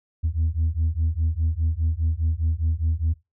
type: beating tone pair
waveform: sine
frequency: 78.1 / 83 Hz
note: D#2 / E2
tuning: +7 / +12 cents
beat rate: 4.9 Hz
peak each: -22 dBFS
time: 0.23-3.14 s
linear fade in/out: 20 ms
effects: noise-tail reverb RT60 0.2 s tail -19 dB re dry + tanh soft clip ceiling -16 dBFS